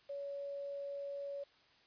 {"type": "tone with quantisation", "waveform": "sine", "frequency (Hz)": 563, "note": "C#5", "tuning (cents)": 27, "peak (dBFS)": -40, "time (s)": [0.09, 1.44], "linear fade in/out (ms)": 10, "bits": 10, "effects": ["white hiss -67 dBFS RMS until 1.86 s", "resampled to 11025 Hz"]}